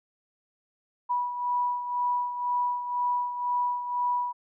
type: beating tone pair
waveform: sine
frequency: 978 / 980 Hz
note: B5 / B5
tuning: -17 / -14 cents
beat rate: 2 Hz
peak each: -26 / -33 dBFS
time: 1.09-4.33 s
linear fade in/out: 20 ms
effects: none